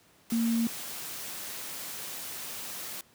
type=tone in noise; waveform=sine; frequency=230.2 Hz; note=A#3; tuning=22 cents flat; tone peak=-24 dBFS; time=0.32-0.67 s; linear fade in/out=2 ms; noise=white; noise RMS=-39 dBFS; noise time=0.3-3.01 s; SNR=+12 dB; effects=pink hiss -61 dBFS RMS until 3.14 s + high-pass 100 Hz 12 dB/octave